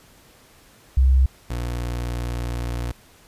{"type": "tone pair in turn", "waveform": ["sine", "30% pulse"], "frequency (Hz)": [65.41, 59.77], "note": ["C2", "A#1"], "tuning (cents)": [0, 44], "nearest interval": "major second", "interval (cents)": 156, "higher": "first", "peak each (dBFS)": [-12, -22], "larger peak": "first", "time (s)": [[0.97, 1.26], [1.5, 2.92]], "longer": "second", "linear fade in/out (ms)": 5, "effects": ["pink hiss -52 dBFS RMS until 3.27 s", "resampled to 32000 Hz"]}